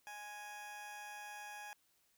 20% pulse tone with amplitude modulation, 830.6 Hz, G#5, in tune, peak -40 dBFS, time 0.07-1.73 s, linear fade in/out 0 ms, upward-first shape sine, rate 213 Hz, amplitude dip 45%, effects white hiss -75 dBFS RMS until 2.17 s

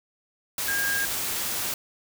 sine tone in noise, 1619 Hz, G#6, 45 cents flat, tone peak -25 dBFS, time 0.68-1.05 s, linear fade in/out 2 ms, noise white, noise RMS -29 dBFS, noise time 0.58-1.74 s, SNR +1 dB, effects none

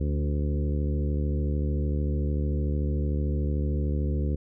harmonic tone with a mistuned harmonic, 73.42 Hz, D2, in tune, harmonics 1 / 2 / 3 / 4 / 5 / 6 / 7, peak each -25 / -31 / -35 / -37 / -39 / -41 / -42 dBFS, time 0-4.36 s, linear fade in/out 10 ms, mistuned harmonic 4, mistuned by -15 cents, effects none

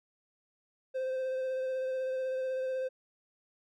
triangle tone with vibrato, 520 Hz, C5, 11 cents flat, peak -29 dBFS, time 0.94-2.89 s, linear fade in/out 20 ms, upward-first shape sine, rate 16 Hz, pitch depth 16 cents each way, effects none

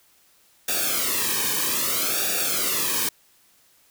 white noise with flanger, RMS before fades -24 dBFS, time 0.68-3.09 s, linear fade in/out 5 ms, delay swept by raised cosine 0.96 to 1.49 ms, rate 0.62 Hz, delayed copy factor -0.95, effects white hiss -59 dBFS RMS until 3.9 s

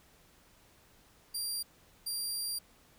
20% pulse tone bursts at uneven times, 4753 Hz, D8, 20 cents sharp, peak -28 dBFS, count 2, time 1.34-1.63 / 2.06-2.59 s, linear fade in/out 10 ms, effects pink hiss -63 dBFS RMS until 2.98 s

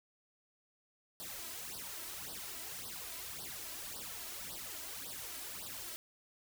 white noise with flanger, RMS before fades -45 dBFS, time 1.2-5.96 s, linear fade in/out 0 ms, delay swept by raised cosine 0.21 to 3.11 ms, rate 1.8 Hz, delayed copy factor +0.9, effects none

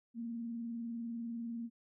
sine tone with vibrato, 232.6 Hz, A#3, 4 cents flat, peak -38 dBFS, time 0.14-1.7 s, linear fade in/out 50 ms, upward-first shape triangle, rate 20 Hz, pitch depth 66 cents each way, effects none

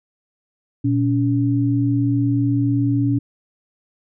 sine tone pair together, 118.82 / 282.8 Hz, A#2 / C#4, +34 / +35 cents, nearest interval octave + minor third, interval 1501 cents, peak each -18 dBFS, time 0.84-3.19 s, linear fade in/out 10 ms, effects none

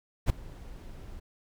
brown noise with ADSR envelope, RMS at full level -20 dBFS, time 0.26-1.2 s, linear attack 39 ms, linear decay 6 ms, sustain -24 dB, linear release 10 ms, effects none

